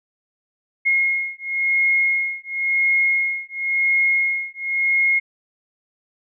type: beating tone pair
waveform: sine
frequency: 2153 / 2153.95 Hz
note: C7 / C7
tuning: +49 / +50 cents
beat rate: 0.95 Hz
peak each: -20 dBFS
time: 0.85-5.2 s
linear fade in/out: 20 ms
effects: none